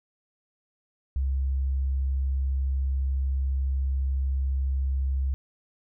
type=tone; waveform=sine; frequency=67 Hz; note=C2; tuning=42 cents sharp; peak=-23 dBFS; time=1.16-5.34 s; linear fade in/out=0 ms; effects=none